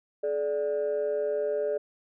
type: tone pair together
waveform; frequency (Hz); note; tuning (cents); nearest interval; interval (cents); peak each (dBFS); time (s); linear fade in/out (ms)
sine; 427.8 / 587.3; A4 / D5; -49 / 0; perfect fourth; 549; -27; 0.23-1.78; 10
effects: tanh soft clip ceiling -21 dBFS